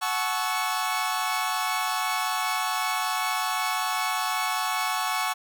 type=chord; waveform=sawtooth; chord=F# minor seventh; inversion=none; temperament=equal with one note detuned; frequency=740 / 863.9 / 1108.7 / 1318.5 Hz; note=F#5 / A5 / C#6 / E6; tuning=0 / -32 / 0 / 0 cents; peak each=-27 / -27 / -25 / -30 dBFS; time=0.01-5.34 s; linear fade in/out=20 ms; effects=none